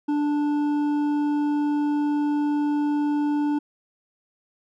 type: tone with hard clipping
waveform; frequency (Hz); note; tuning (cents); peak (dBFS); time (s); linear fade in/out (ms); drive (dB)
sine; 293.7; D4; 0; -22; 0.08-3.59; 10; 7
effects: none